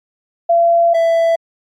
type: tone pair in turn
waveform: sine / triangle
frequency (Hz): 680 / 664.5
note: F5 / E5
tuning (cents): -46 / +14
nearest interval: unison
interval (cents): 40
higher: first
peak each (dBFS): -8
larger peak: neither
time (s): 0.49-0.94 / 0.94-1.36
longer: first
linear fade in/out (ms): 10
effects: MP3 64 kbps